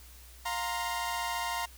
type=chord; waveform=sawtooth; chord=F suspended fourth; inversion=none; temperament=equal with one note detuned; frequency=703.7 / 932.3 / 1046.5 Hz; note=F5 / Bb5 / C6; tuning=+13 / 0 / 0 cents; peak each=-34 / -30 / -34 dBFS; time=0.45-1.66 s; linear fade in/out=10 ms; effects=added 61 Hz sine -51 dBFS peak until 1.77 s + white hiss -55 dBFS RMS until 1.77 s